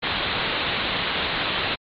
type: low-pass noise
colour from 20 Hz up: white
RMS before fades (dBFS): -25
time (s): 0.02-1.76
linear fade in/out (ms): 20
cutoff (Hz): 4100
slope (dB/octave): 96
effects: MP3 48 kbps